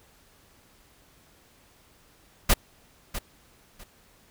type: noise with echo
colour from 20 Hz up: pink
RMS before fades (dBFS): -18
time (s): 2.49-2.54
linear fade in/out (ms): 10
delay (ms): 650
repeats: 2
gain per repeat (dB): -13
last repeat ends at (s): 3.84
effects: pink hiss -59 dBFS RMS until 4.3 s